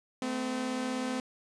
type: tone pair together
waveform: sawtooth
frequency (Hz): 220 / 256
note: A3 / C4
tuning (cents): 0 / -38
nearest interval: minor third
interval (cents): 262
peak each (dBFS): -34 / -28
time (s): 0.22-1.2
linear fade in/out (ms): 2
effects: resampled to 22050 Hz